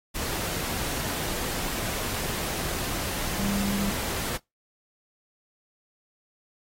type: tone in noise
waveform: sine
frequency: 199.7 Hz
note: G3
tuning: 32 cents sharp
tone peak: -26 dBFS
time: 3.38-3.91 s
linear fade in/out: 20 ms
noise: pink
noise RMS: -31 dBFS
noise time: 0.14-4.38 s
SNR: +2 dB
effects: noise-tail reverb RT60 0.2 s tail -25 dB re dry + AAC 48 kbps